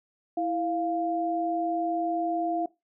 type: tone pair together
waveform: sine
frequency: 329.4 / 698 Hz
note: E4 / F5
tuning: -1 / -1 cents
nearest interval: octave + minor second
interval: 1300 cents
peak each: -29 / -27 dBFS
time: 0.37-2.66 s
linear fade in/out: 5 ms
effects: noise-tail reverb RT60 0.2 s tail -19 dB re dry